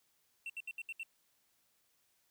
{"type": "tone bursts", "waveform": "triangle", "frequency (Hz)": 2704, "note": "E7", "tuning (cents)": 43, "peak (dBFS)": -38, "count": 6, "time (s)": [0.46, 1.032], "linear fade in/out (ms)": 2, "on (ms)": 37, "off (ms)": 70, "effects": ["white hiss -75 dBFS RMS until 2.3 s"]}